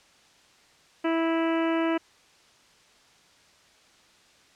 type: harmonic tone with a mistuned harmonic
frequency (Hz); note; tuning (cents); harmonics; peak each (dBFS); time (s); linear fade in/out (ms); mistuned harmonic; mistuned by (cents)
328.2; E4; -8; 1 / 2 / 3 / 4 / 5 / 6 / 7 / 8 / 9; -24 / -30 / -34 / -36 / -38 / -40 / -41 / -42 / -43; 1.04-1.98; 10; 7; +17
effects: white hiss -58 dBFS RMS until 4.55 s + low-pass 6000 Hz 12 dB/octave